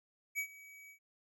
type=tone with ADSR envelope; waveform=square; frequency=2273 Hz; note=C#7; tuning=43 cents sharp; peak=-33 dBFS; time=0.35-0.99 s; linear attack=37 ms; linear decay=81 ms; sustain=-20 dB; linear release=90 ms; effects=none